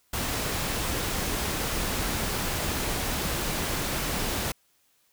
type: noise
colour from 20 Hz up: pink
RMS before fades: -29 dBFS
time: 0.13-4.52 s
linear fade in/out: 5 ms
effects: white hiss -67 dBFS RMS until 5.12 s